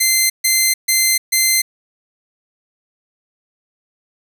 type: tone bursts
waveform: 10% pulse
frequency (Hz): 2074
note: C7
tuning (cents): -16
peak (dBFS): -3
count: 4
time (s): 0-1.62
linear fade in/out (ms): 10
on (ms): 300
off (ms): 140
effects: none